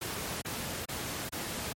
pink noise bursts, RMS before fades -36 dBFS, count 4, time 0.01-1.731 s, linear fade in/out 10 ms, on 410 ms, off 27 ms, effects high-pass 80 Hz 12 dB/octave + MP3 64 kbps

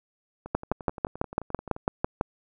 two click trains, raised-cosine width 1 ms, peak -24 / -9 dBFS, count 16 / 11, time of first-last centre 0.46-1.764 / 0.55-2.211 s, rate 11.5 / 6.02 Hz, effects none

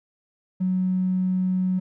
triangle tone, 185 Hz, F#3, in tune, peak -16 dBFS, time 0.6-1.8 s, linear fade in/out 20 ms, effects tanh soft clip ceiling -18 dBFS

